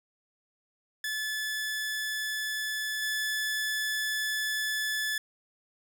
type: tone with level steps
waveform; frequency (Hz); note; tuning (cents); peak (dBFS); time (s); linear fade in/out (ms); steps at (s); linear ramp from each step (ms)
sawtooth; 1729; A6; -31; -27 / -25; 1.04-5.18; 2; 3.02; 5
effects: none